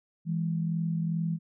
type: tone pair together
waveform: sine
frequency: 164.81 / 207.3 Hz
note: E3 / G#3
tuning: 0 / -3 cents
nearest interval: major third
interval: 397 cents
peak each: -27 / -35 dBFS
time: 0.25-1.39 s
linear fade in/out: 50 ms
effects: none